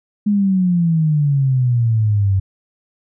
sine exponential sweep, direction down, 210 to 94.6 Hz, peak -12 dBFS, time 0.26-2.4 s, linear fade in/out 10 ms, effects none

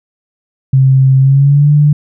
sine tone with pitch glide, 133.1 to 147.68 Hz, C3 to D3, +30 to +10 cents, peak -4 dBFS, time 0.73-1.93 s, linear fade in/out 5 ms, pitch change +180 cents, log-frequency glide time 1.19-1.71 s, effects none

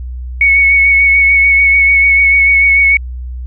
sine tone with vibrato, 2217 Hz, C#7, in tune, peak -5 dBFS, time 0.41-2.97 s, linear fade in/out 2 ms, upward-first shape sine, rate 6.8 Hz, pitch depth 19 cents each way, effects added 62 Hz sine -20 dBFS peak until 3.46 s

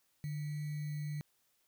sine tone with sample-and-hold, 149.3 Hz, D3, 29 cents sharp, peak -36 dBFS, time 0.24-1.21 s, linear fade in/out 0 ms, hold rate 2100 Hz, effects white hiss -75 dBFS RMS until 1.67 s

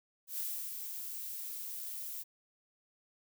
violet noise with ADSR envelope, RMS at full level -37 dBFS, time 0.27-2.24 s, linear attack 110 ms, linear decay 320 ms, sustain -5 dB, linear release 27 ms, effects none

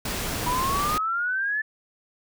pink noise, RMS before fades -29 dBFS, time 0.05-0.98 s, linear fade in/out 5 ms
sine exponential sweep, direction up, 965 to 1760 Hz, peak -23 dBFS, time 0.46-1.62 s, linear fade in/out 10 ms
effects none

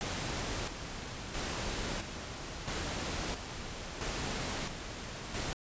pink noise with tremolo, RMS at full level -36 dBFS, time 0.01-5.53 s, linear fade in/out 0 ms, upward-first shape square, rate 0.75 Hz, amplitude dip 50%, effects resampled to 16000 Hz

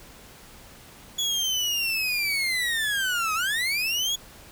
30% pulse linear two-way sweep, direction down then up, 3400 to 1244.5 to 3400 Hz, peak -21 dBFS, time 1.18-4.16 s, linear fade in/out 10 ms, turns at 3.34 s, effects pink hiss -48 dBFS RMS until 4.51 s

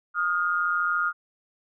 sine tone pair together, 1242 / 1415.8 Hz, D#6 / F6, -3 / +23 cents, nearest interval major second, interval 226 cents, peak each -26 / -24 dBFS, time 0.14-1.13 s, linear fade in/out 50 ms, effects none

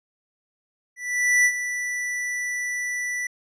square tone with ADSR envelope, 1971 Hz, B6, 4 cents flat, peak -15 dBFS, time 0.96-3.27 s, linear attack 490 ms, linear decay 65 ms, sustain -11 dB, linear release 4 ms, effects low-pass 10000 Hz 12 dB/octave

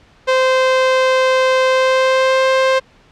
sawtooth tone with pitch glide, 519 to 525.9 Hz, C5 to C5, -14 to +9 cents, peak -7 dBFS, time 0.27-2.8 s, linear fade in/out 20 ms, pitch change +23 cents, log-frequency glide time 1.66-2.48 s, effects pink hiss -49 dBFS RMS until 3.11 s + low-pass 4000 Hz 12 dB/octave

